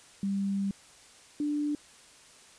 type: tone pair in turn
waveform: sine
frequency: 197.3 / 294.8 Hz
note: G3 / D4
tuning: +11 / +7 cents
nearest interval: perfect fifth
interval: 696 cents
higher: second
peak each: -27 dBFS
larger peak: neither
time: 0.23-0.71 / 1.4-1.75 s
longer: first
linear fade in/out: 2 ms
effects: white hiss -55 dBFS RMS until 2.58 s + resampled to 22050 Hz